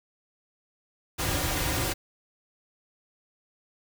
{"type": "noise with comb filter", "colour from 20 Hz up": "pink", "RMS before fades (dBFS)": -28, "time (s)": [1.18, 1.94], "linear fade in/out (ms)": 20, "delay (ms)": 4.6, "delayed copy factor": -0.7, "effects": []}